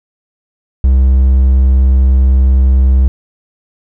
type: tone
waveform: triangle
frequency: 65.41 Hz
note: C2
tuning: in tune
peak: -3 dBFS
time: 0.84-3.08 s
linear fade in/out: 0 ms
effects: none